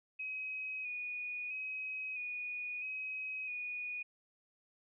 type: tone with vibrato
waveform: sine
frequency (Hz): 2500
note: D#7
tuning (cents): +8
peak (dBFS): -38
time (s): 0.19-4.03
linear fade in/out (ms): 10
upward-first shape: square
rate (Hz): 0.76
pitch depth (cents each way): 25
effects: none